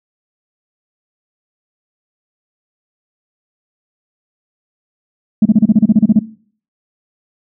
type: tone bursts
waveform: sine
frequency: 215.1 Hz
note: A3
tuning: 39 cents flat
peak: -3 dBFS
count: 12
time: 5.42-6.192 s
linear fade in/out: 5 ms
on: 35 ms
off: 32 ms
effects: noise-tail reverb RT60 0.5 s tail -19 dB re dry + tanh soft clip ceiling 0 dBFS